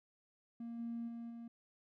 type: tone with level steps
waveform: triangle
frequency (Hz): 233.1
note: A#3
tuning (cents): 0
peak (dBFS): -40 / -36 / -41 / -44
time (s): 0.6-1.48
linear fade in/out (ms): 5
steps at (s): 0.78 / 1.07 / 1.29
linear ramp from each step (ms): 20
effects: tanh soft clip ceiling -36 dBFS